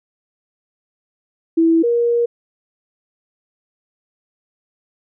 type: tone pair in turn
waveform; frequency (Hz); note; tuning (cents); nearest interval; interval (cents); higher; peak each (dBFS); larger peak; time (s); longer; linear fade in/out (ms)
sine; 328.7 / 472.8; E4 / A#4; -5 / +24; tritone; 629; second; -10 / -13; first; 1.57-1.83 / 1.83-2.26; second; 10
effects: none